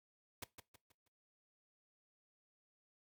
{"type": "noise with echo", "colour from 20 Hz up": "pink", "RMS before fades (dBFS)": -44, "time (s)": [0.42, 0.44], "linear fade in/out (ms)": 5, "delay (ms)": 160, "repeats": 4, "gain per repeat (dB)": -8, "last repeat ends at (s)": 1.08, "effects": ["noise-tail reverb RT60 0.2 s tail -19 dB re dry", "high-pass 60 Hz 12 dB/octave"]}